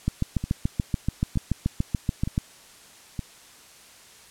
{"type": "two click trains", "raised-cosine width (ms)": 5, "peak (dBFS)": [-10, -16], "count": [17, 4], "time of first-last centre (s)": [[0.08, 2.379], [0.44, 3.192]], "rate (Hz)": [6.96, 1.09], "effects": ["white hiss -50 dBFS RMS until 4.3 s", "low-pass 10000 Hz 12 dB/octave"]}